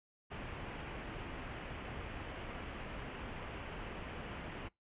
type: low-pass noise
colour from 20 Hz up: pink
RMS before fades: -45 dBFS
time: 0.3-4.69 s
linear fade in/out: 20 ms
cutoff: 3100 Hz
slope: 48 dB/octave
effects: noise-tail reverb RT60 0.2 s tail -25 dB re dry + resampled to 8000 Hz